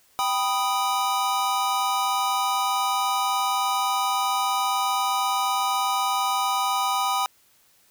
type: chord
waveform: square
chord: G augmented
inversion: none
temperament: equal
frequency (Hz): 784 / 987.8 / 1244.5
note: G5 / B5 / D#6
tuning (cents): 0 / 0 / 0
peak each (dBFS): -27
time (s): 0.19-7.26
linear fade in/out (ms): 0
effects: white hiss -60 dBFS RMS until 7.9 s